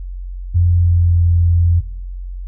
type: tone with pitch glide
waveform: sine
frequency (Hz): 87.31 to 85.86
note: F2 to F2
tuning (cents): 0 to -29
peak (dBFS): -9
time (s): 0.54-1.81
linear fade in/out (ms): 20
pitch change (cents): -29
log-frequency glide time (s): 0.76-1.24
effects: noise-tail reverb RT60 0.9 s tail -21 dB re dry + added 45 Hz sine -24 dBFS peak until 2.47 s